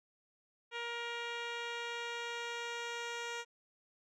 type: tone with low-pass filter sweep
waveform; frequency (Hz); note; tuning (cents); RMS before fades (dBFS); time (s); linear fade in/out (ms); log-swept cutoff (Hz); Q
10% pulse; 471.5; A#4; +20; -41; 0.71-3.45; 50; 3500 to 5600; 1.5
effects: none